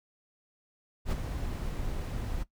brown noise with ADSR envelope, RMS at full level -26 dBFS, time 1.05-2.44 s, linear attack 74 ms, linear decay 12 ms, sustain -8 dB, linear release 20 ms, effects noise-tail reverb RT60 0.1 s tail -17 dB re dry

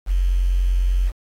sine tone with quantisation, 45.14 Hz, F#1, 42 cents flat, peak -15 dBFS, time 0.06-1.12 s, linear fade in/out 50 ms, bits 7, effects AAC 48 kbps

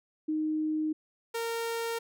sine / sawtooth tone pair in turn, 310 / 460.9 Hz, D#4 / A#4, -6 / -20 cents, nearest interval perfect fifth, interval 686 cents, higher second, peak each -27 dBFS, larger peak neither, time 0.28-0.93 / 1.34-1.99 s, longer neither, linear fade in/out 10 ms, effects none

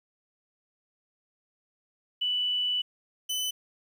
sine / sawtooth tone pair in turn, 2971 / 3012 Hz, F#7 / F#7, +6 / +30 cents, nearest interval unison, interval 24 cents, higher second, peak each -25 dBFS, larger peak neither, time 2.21-2.82 / 3.29-3.51 s, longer first, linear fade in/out 10 ms, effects 10-bit

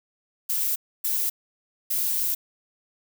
violet noise bursts at uneven times, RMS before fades -25 dBFS, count 3, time 0.49-0.76 / 1.04-1.3 / 1.9-2.35 s, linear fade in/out 10 ms, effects none

